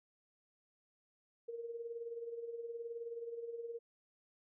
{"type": "tone with tremolo", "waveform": "sine", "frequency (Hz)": 466.2, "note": "A#4", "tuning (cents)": 0, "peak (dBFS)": -39, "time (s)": [1.48, 3.79], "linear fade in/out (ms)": 10, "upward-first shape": "sine", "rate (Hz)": 19, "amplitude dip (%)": 60, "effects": []}